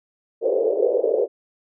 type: band-pass noise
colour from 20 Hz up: white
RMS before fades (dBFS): -20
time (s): 0.41-1.28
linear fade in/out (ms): 50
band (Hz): 410 to 530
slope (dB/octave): 48
effects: none